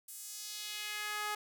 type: tone with high-pass filter sweep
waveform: sawtooth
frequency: 420 Hz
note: G#4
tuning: 19 cents sharp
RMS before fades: -41 dBFS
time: 0.08-1.35 s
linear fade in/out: 5 ms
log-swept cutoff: 10000 to 990 Hz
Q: 1.4
effects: none